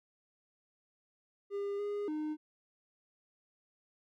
triangle tone with pitch steps, 402.4 / 410.5 / 306.1 Hz, G4 / G#4 / D#4, +45 / -20 / -28 cents, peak -32 dBFS, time 1.5-2.37 s, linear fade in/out 50 ms, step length 290 ms, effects none

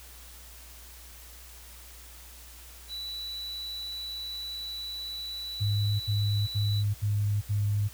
triangle tone, 3951 Hz, B7, in tune, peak -33 dBFS, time 2.88-6.84 s, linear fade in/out 50 ms
sine tone bursts, 103.3 Hz, G#2, 9 cents flat, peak -24 dBFS, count 5, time 5.6-7.888 s, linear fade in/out 20 ms, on 400 ms, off 72 ms
effects added 60 Hz sine -49 dBFS peak until 7.93 s + white hiss -50 dBFS RMS until 7.93 s

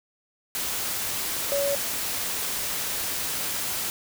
sine tone in noise, 564 Hz, C#5, 30 cents sharp, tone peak -23 dBFS, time 1.52-1.75 s, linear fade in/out 0 ms, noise white, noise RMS -29 dBFS, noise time 0.55-3.9 s, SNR +3 dB, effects none

